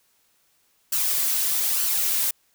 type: noise with flanger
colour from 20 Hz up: blue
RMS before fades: -23 dBFS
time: 0.92-2.31 s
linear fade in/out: 5 ms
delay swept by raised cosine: 0.67 to 3.27 ms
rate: 1.1 Hz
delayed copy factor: +0.5
effects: white hiss -65 dBFS RMS until 2.54 s